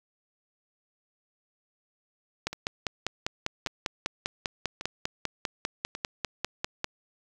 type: two click trains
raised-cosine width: 0.2 ms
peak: -11 / -19 dBFS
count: 23 / 4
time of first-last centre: 2.47-6.844 / 2.53-5.951 s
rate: 5.03 / 0.877 Hz
effects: 8-bit